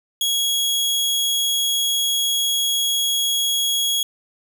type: tone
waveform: sawtooth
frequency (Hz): 3322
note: G#7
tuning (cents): 0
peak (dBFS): -15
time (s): 0.21-4.03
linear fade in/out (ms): 2
effects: none